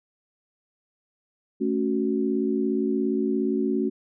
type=chord; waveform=sine; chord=F# minor; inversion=first; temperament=equal; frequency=220 / 277.2 / 370 Hz; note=A3 / C#4 / F#4; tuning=0 / 0 / 0 cents; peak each=-26 dBFS; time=1.6-3.9 s; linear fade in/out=20 ms; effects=none